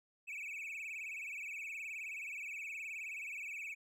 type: tone with vibrato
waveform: triangle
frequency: 2425 Hz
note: D#7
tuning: 45 cents flat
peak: -40 dBFS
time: 0.27-3.75 s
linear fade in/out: 20 ms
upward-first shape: sine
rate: 19 Hz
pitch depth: 150 cents each way
effects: none

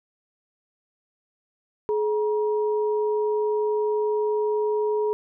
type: tone pair together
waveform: sine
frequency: 424.2 / 952.3 Hz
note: G#4 / A#5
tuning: +37 / +37 cents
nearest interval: octave + major second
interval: 1400 cents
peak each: -21 / -31 dBFS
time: 1.89-5.13 s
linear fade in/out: 0 ms
effects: none

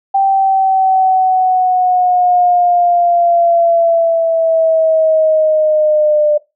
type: linear sweep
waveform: sine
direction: down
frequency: 783 to 596 Hz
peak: -8 dBFS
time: 0.14-6.38 s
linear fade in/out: 10 ms
effects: noise-tail reverb RT60 0.2 s tail -18 dB re dry

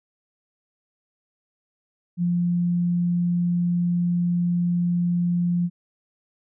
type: tone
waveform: sine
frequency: 174.61 Hz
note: F3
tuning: in tune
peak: -19 dBFS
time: 2.17-5.7 s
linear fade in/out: 50 ms
effects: none

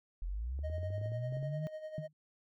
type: linear sweep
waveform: sine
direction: up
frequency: 40.19 to 158 Hz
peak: -35 dBFS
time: 0.22-1.67 s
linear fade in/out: 0 ms
type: clicks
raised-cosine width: 2 ms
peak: -40 dBFS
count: 12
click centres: 0.59 / 0.699 / 0.782 / 0.831 / 0.904 / 0.981 / 1.014 / 1.059 / 1.119 / 1.324 / 1.369 / 1.428 s
type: tone with tremolo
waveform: triangle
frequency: 622.3 Hz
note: D#5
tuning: in tune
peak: -37 dBFS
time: 0.63-2.08 s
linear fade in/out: 20 ms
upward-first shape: sine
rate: 10 Hz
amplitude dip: 65%
type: tone with exponential decay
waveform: sine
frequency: 152.8 Hz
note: D#3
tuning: 31 cents flat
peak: -33 dBFS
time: 1.98-2.13 s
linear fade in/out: 2 ms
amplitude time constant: 32 ms
effects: none

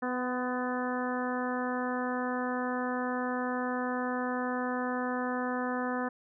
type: harmonic tone with a mistuned harmonic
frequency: 250 Hz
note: B3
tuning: 21 cents sharp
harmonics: 1 / 2 / 3 / 4 / 5 / 6 / 7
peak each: -33 / -36 / -38 / -39 / -40 / -41 / -41 dBFS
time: 0.02-6.09 s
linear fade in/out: 10 ms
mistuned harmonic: 4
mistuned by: +21 cents
effects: none

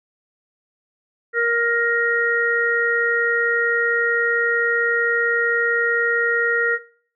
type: harmonic tone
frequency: 468.9 Hz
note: A#4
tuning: 10 cents sharp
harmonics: 1 / 3 / 4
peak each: -21 / -21 / -21 dBFS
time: 1.33-6.79 s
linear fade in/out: 50 ms
effects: noise-tail reverb RT60 0.5 s tail -18 dB re dry

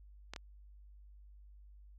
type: clicks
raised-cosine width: 0.2 ms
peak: -25 dBFS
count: 2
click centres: 0.336 / 0.362 s
effects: added 50 Hz sine -54 dBFS peak until 1.98 s

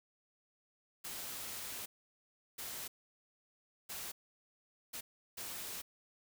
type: noise bursts at uneven times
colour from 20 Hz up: white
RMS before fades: -44 dBFS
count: 5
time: 1.04-1.86 / 2.58-2.88 / 3.89-4.12 / 4.93-5.01 / 5.37-5.82 s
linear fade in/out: 10 ms
effects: none

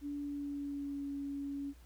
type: tone with pitch glide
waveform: sine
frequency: 287.9 to 281 Hz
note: D4 to C#4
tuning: -34 to +24 cents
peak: -37 dBFS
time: 0.01-1.74 s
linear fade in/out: 50 ms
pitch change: -42 cents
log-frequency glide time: 0.16-1.09 s
effects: added 60 Hz sine -56 dBFS peak until 1.85 s + pink hiss -66 dBFS RMS until 1.85 s

